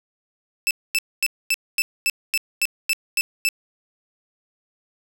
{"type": "tone bursts", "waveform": "sawtooth", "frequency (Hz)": 2637, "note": "E7", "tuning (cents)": 0, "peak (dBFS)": -14, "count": 11, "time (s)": [0.67, 3.488], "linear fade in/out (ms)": 0, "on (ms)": 38, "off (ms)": 240, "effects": []}